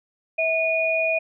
sine tone pair together, 649.5 / 2455 Hz, E5 / D#7, -26 / -24 cents, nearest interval octave + major seventh, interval 2302 cents, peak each -22 dBFS, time 0.38-1.19 s, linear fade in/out 10 ms, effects none

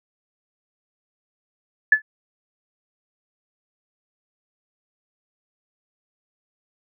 sine tone with exponential decay, 1728 Hz, A6, 32 cents flat, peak -6 dBFS, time 1.92-2.02 s, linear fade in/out 5 ms, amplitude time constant 20 ms, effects none

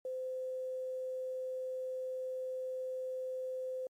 sine tone with quantisation, 515 Hz, C5, 28 cents flat, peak -36 dBFS, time 0.05-3.87 s, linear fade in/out 2 ms, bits 11, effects MP3 64 kbps

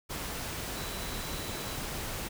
sine tone in noise, 3951 Hz, B7, in tune, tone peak -47 dBFS, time 0.75-1.77 s, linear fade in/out 20 ms, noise pink, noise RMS -37 dBFS, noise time 0.09-2.29 s, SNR -13 dB, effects none

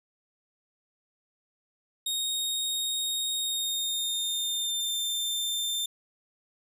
sawtooth tone with pitch glide, 3729 to 3581 Hz, A#7 to A7, 0 to +30 cents, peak -25 dBFS, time 2.06-5.86 s, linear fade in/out 5 ms, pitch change -70 cents, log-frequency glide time 3.38-4.96 s, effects none

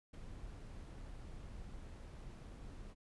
brown noise with ADSR envelope, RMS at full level -45 dBFS, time 0.13-2.95 s, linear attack 15 ms, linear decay 6 ms, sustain -5 dB, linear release 40 ms, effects resampled to 24000 Hz

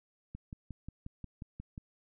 click train, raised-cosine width 5 ms, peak -30 dBFS, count 9, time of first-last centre 0.35-1.779 s, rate 5.6 Hz, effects none

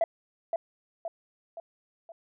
sine tone with echo, 667 Hz, E5, 20 cents sharp, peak -19 dBFS, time 0.01-0.04 s, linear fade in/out 2 ms, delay 520 ms, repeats 4, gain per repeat -6 dB, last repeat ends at 2.12 s, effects tanh soft clip ceiling -19 dBFS

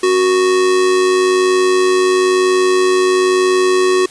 square tone with amplitude modulation, 369.8 Hz, F#4, 1 cent flat, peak -9 dBFS, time 0.03-4.06 s, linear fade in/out 5 ms, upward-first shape sine, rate 101 Hz, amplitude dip 40%, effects white hiss -37 dBFS RMS until 4.1 s + resampled to 22050 Hz

